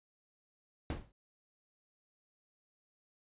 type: noise with exponential decay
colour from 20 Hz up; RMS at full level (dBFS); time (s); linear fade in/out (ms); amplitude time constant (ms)
brown; -31; 0.9-1.12; 2; 46
effects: resampled to 8000 Hz